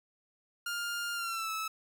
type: tone with pitch glide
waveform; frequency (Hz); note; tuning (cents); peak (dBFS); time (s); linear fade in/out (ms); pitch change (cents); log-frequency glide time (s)
sawtooth; 1406 to 1304.3; F6 to E6; +11 to -19; -30; 0.66-1.68; 5; -130; 1.14-1.51
effects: none